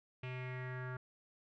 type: tone with low-pass filter sweep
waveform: square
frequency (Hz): 127.3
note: C3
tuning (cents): -47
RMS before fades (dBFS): -43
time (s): 0.23-0.97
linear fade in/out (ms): 5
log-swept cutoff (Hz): 2600 to 1500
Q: 4.8
effects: none